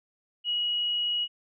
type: tone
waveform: sine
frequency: 2906 Hz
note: F#7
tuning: 32 cents flat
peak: -25 dBFS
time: 0.44-1.28 s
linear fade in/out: 50 ms
effects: none